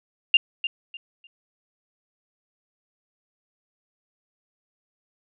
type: tone with echo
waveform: sine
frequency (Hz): 2794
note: F7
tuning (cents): 0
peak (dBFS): -11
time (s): 0.34-0.37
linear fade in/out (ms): 2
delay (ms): 300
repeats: 3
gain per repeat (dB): -12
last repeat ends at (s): 1.27
effects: none